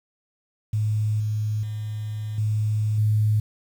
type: tone with level steps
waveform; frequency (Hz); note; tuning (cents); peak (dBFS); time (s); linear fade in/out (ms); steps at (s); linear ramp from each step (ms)
sine; 107.1; A2; -46; -20 / -22 / -27 / -20 / -17; 0.73-3.4; 5; 1.2 / 1.63 / 2.38 / 2.98; 2
effects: 8-bit